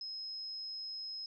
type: tone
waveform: sine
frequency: 5130 Hz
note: E8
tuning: 48 cents flat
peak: -40 dBFS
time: 0.01-1.26 s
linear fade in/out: 2 ms
effects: none